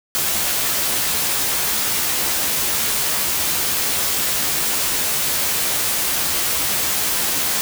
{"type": "noise with comb filter", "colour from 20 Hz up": "white", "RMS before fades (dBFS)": -20, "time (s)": [0.15, 7.61], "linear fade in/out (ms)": 0, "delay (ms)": 14, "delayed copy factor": 0.55, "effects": []}